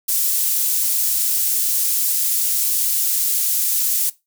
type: high-pass noise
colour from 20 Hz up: pink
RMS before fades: -19 dBFS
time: 0.08-4.1 s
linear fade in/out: 10 ms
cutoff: 9800 Hz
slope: 12 dB/octave
effects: noise-tail reverb RT60 0.2 s tail -18 dB re dry